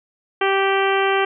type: harmonic tone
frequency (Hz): 390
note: G4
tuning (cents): -9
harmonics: 1 / 2 / 3 / 4 / 5 / 6 / 7 / 8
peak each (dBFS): -19 / -22 / -24 / -25 / -27 / -28 / -29 / -30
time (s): 0.41-1.25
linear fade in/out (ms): 5
effects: none